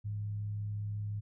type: tone with frequency modulation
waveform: sine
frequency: 103.83 Hz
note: G#2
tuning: in tune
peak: -34 dBFS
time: 0.04-1.21 s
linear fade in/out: 20 ms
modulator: 65.7 Hz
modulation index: 0.2
effects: none